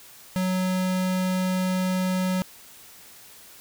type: tone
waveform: square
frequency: 185 Hz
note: F#3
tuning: in tune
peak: -23 dBFS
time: 0.36-2.42 s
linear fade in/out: 0 ms
effects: white hiss -48 dBFS RMS until 3.6 s